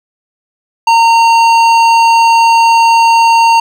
sine tone with hard clipping, 918 Hz, A#5, 27 cents flat, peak -6 dBFS, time 0.87-3.6 s, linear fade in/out 5 ms, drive 12 dB, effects none

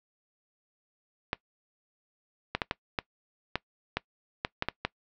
clicks, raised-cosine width 0.3 ms, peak -11 dBFS, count 11, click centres 1.331 / 2.55 / 2.618 / 2.711 / 2.988 / 3.556 / 3.97 / 4.449 / 4.624 / 4.686 / 4.85 s, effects noise-tail reverb RT60 0.1 s tail -22 dB re dry + low-pass 5000 Hz 12 dB/octave

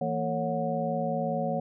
sine tone cluster, 164.9 / 229.8 / 449.6 / 552 / 731 Hz, E3 / A#3 / A4 / C#5 / F#5, +1 / -25 / +37 / -7 / -21 cents, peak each -33 / -33 / -38 / -31 / -32 dBFS, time 0.01-1.6 s, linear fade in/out 5 ms, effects none

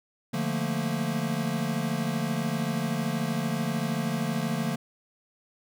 square chord, Bb major seventh, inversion first, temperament equal, 146.83 / 174.61 / 220 / 233.1 Hz, D3 / F3 / A3 / Bb3, 0 / 0 / 0 / 0 cents, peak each -33 dBFS, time 0.33-4.76 s, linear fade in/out 10 ms, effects none

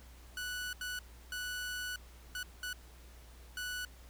sawtooth tone bursts at uneven times, 1480 Hz, F#6, in tune, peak -34 dBFS, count 6, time 0.37-0.73 / 0.81-0.99 / 1.32-1.96 / 2.35-2.43 / 2.63-2.73 / 3.57-3.85 s, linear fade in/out 2 ms, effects added 60 Hz sine -53 dBFS peak until 4.09 s + pink hiss -60 dBFS RMS until 4.09 s

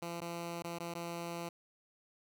10% pulse tone with dropouts, 170.4 Hz, F3, 42 cents flat, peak -31 dBFS, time 0.02-1.49 s, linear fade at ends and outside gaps 5 ms, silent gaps 0.205-0.215 / 0.624-0.642 / 0.786-0.8 / 0.94-0.95 s, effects none

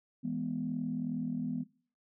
sine chord, E major, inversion none, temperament equal, 164.81 / 207.7 / 246.9 Hz, E3 / G#3 / B3, 0 / 0 / 0 cents, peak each -39 / -38 / -34 dBFS, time 0.23-1.64 s, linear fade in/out 20 ms, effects noise-tail reverb RT60 0.4 s tail -17 dB re dry + tanh soft clip ceiling -23 dBFS

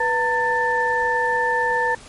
sine tone cluster, 491.6 / 910 / 1769 Hz, B4 / A#5 / A6, -8 / -42 / +9 cents, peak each -24 / -21 / -21 dBFS, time 0-1.95 s, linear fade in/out 5 ms, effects pink hiss -43 dBFS RMS until 2.08 s + MP3 48 kbps

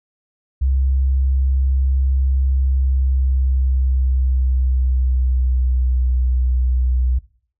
sine tone with pitch glide, 66.3 to 62.69 Hz, C2 to B1, +23 to +27 cents, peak -14 dBFS, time 0.61-7.19 s, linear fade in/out 10 ms, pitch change -96 cents, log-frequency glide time 2.46-6.06 s, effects noise-tail reverb RT60 0.5 s tail -19 dB re dry

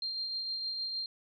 sine tone with tremolo, 4186 Hz, C8, in tune, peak -32 dBFS, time 0.02-1.06 s, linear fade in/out 2 ms, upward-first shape triangle, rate 6.5 Hz, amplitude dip 35%, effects none

